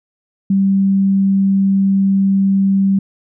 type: tone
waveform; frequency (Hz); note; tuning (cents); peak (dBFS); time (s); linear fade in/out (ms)
sine; 194.9; G3; -10; -10; 0.5-2.99; 5
effects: none